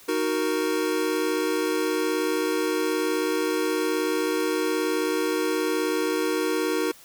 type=chord; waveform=square; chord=D# minor; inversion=none; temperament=equal; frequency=311.1 / 370 / 466.2 Hz; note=D#4 / F#4 / A#4; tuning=0 / 0 / 0 cents; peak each=-28 dBFS; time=0.08-6.92 s; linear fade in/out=10 ms; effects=white hiss -50 dBFS RMS until 7.04 s